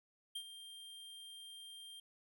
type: tone with ADSR envelope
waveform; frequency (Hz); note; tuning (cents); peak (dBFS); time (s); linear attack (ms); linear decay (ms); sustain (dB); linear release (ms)
square; 3185; G7; +27; -40; 0.35-2; 8; 69; -11; 4
effects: none